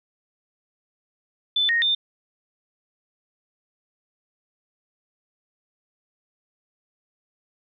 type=tone with pitch steps; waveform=sine; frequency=3514 / 1862 / 3600 Hz; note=A7 / A#6 / A7; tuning=-3 / -2 / +39 cents; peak=-18 dBFS; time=1.56-1.95 s; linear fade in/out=5 ms; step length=130 ms; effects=none